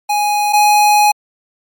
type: tone pair in turn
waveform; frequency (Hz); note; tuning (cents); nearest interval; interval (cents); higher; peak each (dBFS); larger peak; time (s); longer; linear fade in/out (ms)
square; 830.6 / 834.7; G#5 / G#5; 0 / +9; unison; 9; second; -13 / -8; second; 0.09-0.53 / 0.53-1.12; second; 10
effects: MP3 96 kbps